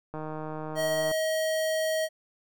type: click train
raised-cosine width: 1 ms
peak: -23 dBFS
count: 152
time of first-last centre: 0.14-1.114 s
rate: 155 Hz
type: tone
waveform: square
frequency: 634 Hz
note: D#5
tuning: 32 cents sharp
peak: -26 dBFS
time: 0.75-2.09 s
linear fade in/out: 50 ms
effects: none